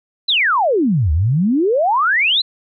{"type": "exponential two-way sweep", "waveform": "sine", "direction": "down then up", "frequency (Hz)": [4186, 72, 4186], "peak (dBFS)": -12, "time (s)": [0.28, 2.42], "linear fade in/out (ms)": 10, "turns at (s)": 1.12, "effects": []}